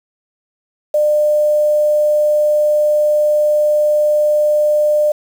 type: tone with quantisation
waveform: sine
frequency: 600 Hz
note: D5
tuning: 37 cents sharp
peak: -10 dBFS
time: 0.94-5.12 s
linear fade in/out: 5 ms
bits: 6
effects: none